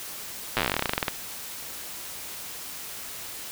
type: slowing click train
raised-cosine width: 0.3 ms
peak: -7 dBFS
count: 22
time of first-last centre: 0.57-1.082 s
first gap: 8 ms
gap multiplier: 1.1
effects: white hiss -38 dBFS RMS until 3.51 s